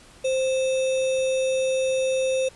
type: tone with sample-and-hold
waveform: sine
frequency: 523.3 Hz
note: C5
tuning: in tune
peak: -20 dBFS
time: 0.24-2.49 s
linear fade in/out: 10 ms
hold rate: 3150 Hz
effects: pink hiss -50 dBFS RMS until 2.55 s + resampled to 24000 Hz